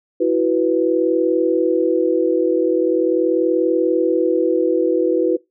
sine chord, E suspended second, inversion none, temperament equal, 329.6 / 370 / 493.9 Hz, E4 / F#4 / B4, 0 / 0 / 0 cents, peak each -18 dBFS, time 0.2-5.37 s, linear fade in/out 10 ms, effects noise-tail reverb RT60 0.2 s tail -23 dB re dry

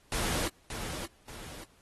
pink noise with echo, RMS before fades -32 dBFS, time 0.12-0.48 s, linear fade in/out 2 ms, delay 580 ms, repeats 2, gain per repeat -7 dB, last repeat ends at 1.64 s, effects pink hiss -64 dBFS RMS until 1.81 s + AAC 32 kbps

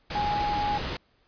sine tone in noise, 829 Hz, G#5, 3 cents flat, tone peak -25 dBFS, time 0.15-0.78 s, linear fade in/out 5 ms, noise pink, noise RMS -32 dBFS, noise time 0.1-0.97 s, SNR +4 dB, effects pink hiss -66 dBFS RMS until 1.27 s + resampled to 11025 Hz

